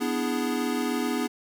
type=chord; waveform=square; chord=E dominant seventh; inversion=second; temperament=equal; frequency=246.9 / 293.7 / 329.6 / 415.3 Hz; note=B3 / D4 / E4 / G#4; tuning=0 / 0 / 0 / 0 cents; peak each=-29 / -32 / -34 / -33 dBFS; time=0-1.28 s; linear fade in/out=20 ms; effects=none